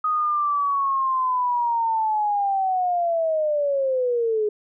sine linear sweep, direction down, 1253 to 415.3 Hz, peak -19 dBFS, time 0.04-4.49 s, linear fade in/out 5 ms, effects none

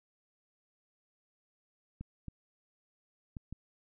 clicks, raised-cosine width 5 ms, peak -29 dBFS, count 4, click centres 2.01 / 2.283 / 3.368 / 3.526 s, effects none

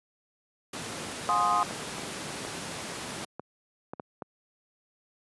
pink noise, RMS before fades -36 dBFS, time 0.73-3.25 s, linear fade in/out 5 ms
sine chord, F minor seventh, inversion none, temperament equal with one note detuned, 712.3 / 830.6 / 1046.5 / 1244.5 Hz, F5 / Ab5 / C6 / Eb6, +34 / 0 / 0 / 0 cents, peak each -30 / -31 / -27 / -26 dBFS, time 1.29-1.63 s, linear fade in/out 0 ms
clicks, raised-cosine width 1 ms, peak -22 dBFS, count 7, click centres 1.71 / 1.983 / 2.45 / 3.396 / 3.935 / 3.998 / 4.222 s
effects high-pass 150 Hz 12 dB/octave + resampled to 24000 Hz

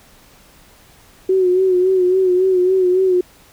sine tone with vibrato, 370 Hz, F#4, in tune, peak -11 dBFS, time 1.29-3.21 s, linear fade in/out 5 ms, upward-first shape sine, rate 3.6 Hz, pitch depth 50 cents each way, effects pink hiss -48 dBFS RMS until 3.52 s

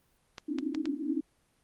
clicks, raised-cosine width 0.2 ms, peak -22 dBFS, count 4, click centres 0.382 / 0.586 / 0.748 / 0.856 s
white band-pass noise, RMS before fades -33 dBFS, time 0.48-1.21 s, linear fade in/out 5 ms, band 260 to 320 Hz, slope 96 dB/octave
effects pink hiss -70 dBFS RMS until 1.63 s + Opus 32 kbps

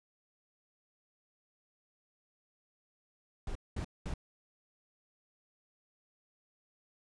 brown noise bursts, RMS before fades -37 dBFS, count 3, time 3.47-4.139 s, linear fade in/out 2 ms, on 83 ms, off 210 ms, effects resampled to 22050 Hz

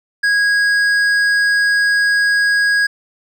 triangle tone with hard clipping, 1650 Hz, G#6, 12 cents flat, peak -13 dBFS, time 0.23-2.87 s, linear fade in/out 10 ms, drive 11 dB, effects none

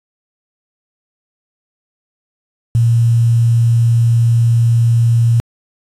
sine tone with quantisation, 116.54 Hz, A#2, in tune, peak -8 dBFS, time 2.75-5.4 s, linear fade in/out 0 ms, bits 6, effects resampled to 32000 Hz

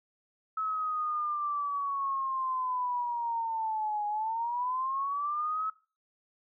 sine linear two-way sweep, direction down then up, 1296 to 828 to 1296 Hz, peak -29 dBFS, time 0.57-5.7 s, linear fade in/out 5 ms, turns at 4.07 s, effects noise-tail reverb RT60 0.4 s tail -21 dB re dry

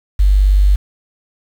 sine tone with quantisation, 49 Hz, G1, in tune, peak -7 dBFS, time 0.19-0.76 s, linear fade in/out 10 ms, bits 6, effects none

